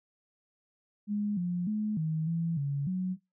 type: tone with pitch steps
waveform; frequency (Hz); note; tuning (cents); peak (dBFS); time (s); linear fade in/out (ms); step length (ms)
sine; 207 / 176.8 / 212.8 / 158.1 / 166.5 / 141.1 / 184.5; G#3 / F3 / G#3 / D#3 / E3 / C#3 / F#3; -5 / +22 / +42 / +28 / +18 / +31 / -5; -28; 1.07-3.17; 50; 300
effects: noise-tail reverb RT60 0.2 s tail -21 dB re dry